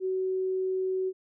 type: tone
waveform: sine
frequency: 375.5 Hz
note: F#4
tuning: 26 cents sharp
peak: -26 dBFS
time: 0-1.13 s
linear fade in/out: 50 ms
effects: none